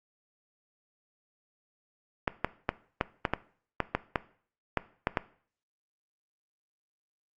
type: clicks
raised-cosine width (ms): 0.5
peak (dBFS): -10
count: 12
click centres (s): 2.278 / 2.446 / 2.691 / 3.011 / 3.252 / 3.336 / 3.803 / 3.95 / 4.158 / 4.773 / 5.071 / 5.172
effects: noise-tail reverb RT60 0.5 s tail -18 dB re dry + Opus 48 kbps